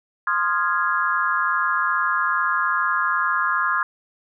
sine chord, F minor seventh, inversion second, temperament equal with one note detuned, 1046.5 / 1234.5 / 1396.9 / 1661.2 Hz, C6 / Eb6 / F6 / Ab6, 0 / -14 / 0 / 0 cents, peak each -24 dBFS, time 0.27-3.83 s, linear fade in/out 2 ms, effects none

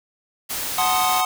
white noise, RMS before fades -27 dBFS, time 0.49-1.22 s, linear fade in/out 20 ms
square chord, F# diminished seventh, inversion none, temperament equal, 740 / 880 / 1046.5 / 1244.5 Hz, F#5 / A5 / C6 / Eb6, 0 / 0 / 0 / 0 cents, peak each -22 / -28 / -25 / -25 dBFS, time 0.78-1.25 s, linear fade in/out 2 ms
effects none

